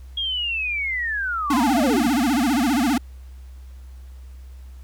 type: linear sweep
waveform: sine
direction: down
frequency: 3289 to 190.4 Hz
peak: -22 dBFS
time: 0.17-2.08 s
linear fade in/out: 5 ms
type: tone with vibrato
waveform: square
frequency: 262.3 Hz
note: C4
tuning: 4 cents sharp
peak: -18 dBFS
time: 1.5-2.98 s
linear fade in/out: 5 ms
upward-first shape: sine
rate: 15 Hz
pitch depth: 240 cents each way
effects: added 64 Hz sine -37 dBFS peak until 4.83 s + pink hiss -58 dBFS RMS until 4.83 s